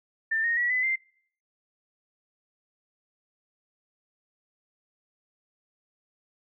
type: tone with pitch steps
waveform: sine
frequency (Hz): 1789 / 1859.6 / 1933 / 2009 / 2089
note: A6 / A#6 / B6 / B6 / C7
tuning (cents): +28 / -5 / -38 / +29 / -3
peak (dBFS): -23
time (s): 0.31-0.96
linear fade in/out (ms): 10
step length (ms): 130
effects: noise-tail reverb RT60 0.6 s tail -26 dB re dry